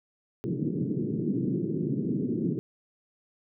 pink band-pass noise, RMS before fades -29 dBFS, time 0.44-2.59 s, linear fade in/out 0 ms, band 130 to 390 Hz, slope 48 dB/octave, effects none

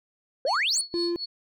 sine exponential sweep, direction up, 492.1 to 10240 Hz, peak -21 dBFS, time 0.45-0.81 s, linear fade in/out 2 ms
sine tone with tremolo, 4389 Hz, C#8, 18 cents flat, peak -26 dBFS, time 0.46-1.26 s, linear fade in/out 20 ms, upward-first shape sine, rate 4 Hz, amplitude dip 95%
triangle tone, 345.2 Hz, F4, 20 cents flat, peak -22 dBFS, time 0.94-1.16 s, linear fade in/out 0 ms
effects tanh soft clip ceiling -18 dBFS

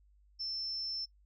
sine tone, 5330 Hz, E8, 18 cents sharp, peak -35 dBFS, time 0.39-1.06 s, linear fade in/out 20 ms, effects noise-tail reverb RT60 0.1 s tail -23 dB re dry + added 50 Hz sine -62 dBFS peak until 1.25 s

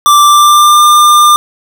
square tone with pitch glide, 1174.7 to 1198.7 Hz, D6 to D6, 0 to +35 cents, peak -3 dBFS, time 0.06-1.36 s, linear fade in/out 0 ms, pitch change +35 cents, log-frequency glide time 0.24-0.82 s, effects none

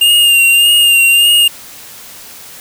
square tone with vibrato, 2805 Hz, F7, 7 cents sharp, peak -6 dBFS, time 0.01-1.48 s, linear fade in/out 5 ms, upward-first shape sine, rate 1.7 Hz, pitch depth 33 cents each way, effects white hiss -33 dBFS RMS until 2.6 s

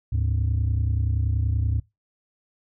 sine tone pair together, 74.2 / 104.7 Hz, D2 / G#2, +18 / +15 cents, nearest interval tritone, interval 597 cents, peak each -21 / -21 dBFS, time 0.12-1.8 s, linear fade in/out 10 ms, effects noise-tail reverb RT60 0.2 s tail -23 dB re dry + tanh soft clip ceiling -17 dBFS

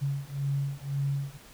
sine beating tone pair, 138.59 / 140.49 Hz, C#3 / C#3, 0 / +24 cents, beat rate 1.9 Hz, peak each -31 dBFS, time 0.01-1.38 s, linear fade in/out 20 ms, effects pink hiss -52 dBFS RMS until 1.53 s

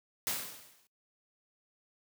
white noise with exponential decay, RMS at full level -31 dBFS, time 0.27-0.87 s, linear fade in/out 0 ms, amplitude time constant 130 ms, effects noise-tail reverb RT60 0.2 s tail -26 dB re dry + high-pass 80 Hz 12 dB/octave

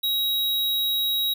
square tone, 3825 Hz, A#7, 44 cents sharp, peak -22 dBFS, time 0.03-1.34 s, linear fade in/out 10 ms, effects none

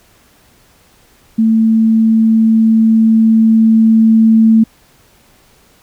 sine tone with level ramp, 222.9 Hz, A3, 23 cents sharp, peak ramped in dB -7 to -4 dBFS, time 1.38-4.64 s, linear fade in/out 10 ms, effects pink hiss -49 dBFS RMS until 5.82 s

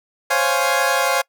20% pulse chord, Db major seventh, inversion third, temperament equal, 523.3 / 554.4 / 698.5 / 830.6 Hz, C5 / Db5 / F5 / Ab5, 0 / 0 / 0 / 0 cents, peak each -17 dBFS, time 0.3-1.22 s, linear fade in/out 10 ms, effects noise-tail reverb RT60 0.1 s tail -25 dB re dry

